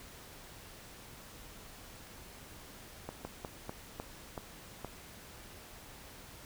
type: slowing click train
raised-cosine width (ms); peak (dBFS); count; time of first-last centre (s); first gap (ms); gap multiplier
1; -25; 7; 3.09-4.847; 160; 1.24
effects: pink hiss -52 dBFS RMS until 6.45 s